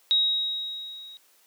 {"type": "tone with level ramp", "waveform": "sine", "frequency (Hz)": 3800, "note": "A#7", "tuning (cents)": 33, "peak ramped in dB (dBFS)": [-17, -42], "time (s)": [0.11, 1.17], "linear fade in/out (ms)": 0, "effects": ["white hiss -61 dBFS RMS until 1.46 s", "high-pass 300 Hz 12 dB/octave"]}